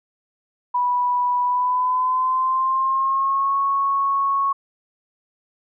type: tone with pitch glide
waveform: sine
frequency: 983 to 1103.4 Hz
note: B5 to C#6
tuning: -8 to -8 cents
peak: -17 dBFS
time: 0.74-4.53 s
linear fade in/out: 10 ms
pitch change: +200 cents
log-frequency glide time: 1.43-3.57 s
effects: none